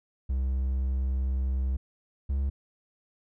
triangle tone pair in turn, 65.41 / 68.53 Hz, C2 / C#2, 0 / -19 cents, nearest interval minor second, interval 81 cents, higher second, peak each -23 dBFS, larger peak neither, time 0.29-1.77 / 2.29-2.5 s, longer first, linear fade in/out 10 ms, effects none

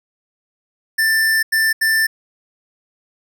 square tone bursts at uneven times, 1776 Hz, A6, 16 cents sharp, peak -14 dBFS, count 3, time 0.98-1.43 / 1.52-1.73 / 1.81-2.07 s, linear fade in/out 10 ms, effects none

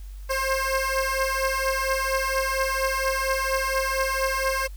15% pulse beating tone pair, 530 / 534.3 Hz, C5 / C5, +22 / +36 cents, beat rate 4.3 Hz, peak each -20 / -19 dBFS, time 0.29-4.68 s, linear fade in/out 20 ms, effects added 48 Hz sine -35 dBFS peak until 4.76 s + white hiss -56 dBFS RMS until 4.76 s

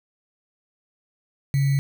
sine tone with sample-and-hold, 138.59 Hz, C#3, in tune, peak -17 dBFS, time 1.54-1.79 s, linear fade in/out 0 ms, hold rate 2100 Hz, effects none

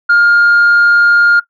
sine tone, 1412 Hz, F6, 19 cents sharp, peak -3 dBFS, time 0.09-1.4 s, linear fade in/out 10 ms, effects noise-tail reverb RT60 0.1 s tail -18 dB re dry + tanh soft clip ceiling -3 dBFS

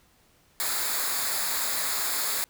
white noise with comb filter, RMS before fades -28 dBFS, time 0.6-2.44 s, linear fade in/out 0 ms, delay 0.34 ms, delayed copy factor -0.7, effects pink hiss -62 dBFS RMS until 2.49 s

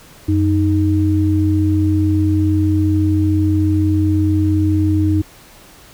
sine tone pair together, 92.5 / 311.1 Hz, F#2 / D#4, 0 / 0 cents, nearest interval octave + major sixth, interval 2100 cents, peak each -14 / -15 dBFS, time 0.28-5.22 s, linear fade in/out 10 ms, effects pink hiss -43 dBFS RMS until 5.93 s

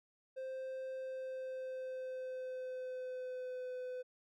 triangle tone with pitch glide, 523.3 to 504.6 Hz, C5 to B4, 0 to +37 cents, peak -38 dBFS, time 0.36-4.03 s, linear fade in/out 20 ms, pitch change -63 cents, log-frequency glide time 0.92-3.74 s, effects MP3 96 kbps

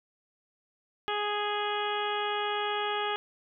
harmonic tone, 415.3 Hz, G#4, in tune, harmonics 1 / 2 / 3 / 4 / 5 / 6 / 7 / 8, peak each -34 / -33 / -35 / -38 / -42 / -42 / -39 / -39 dBFS, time 1.08-3.16 s, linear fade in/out 0 ms, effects none

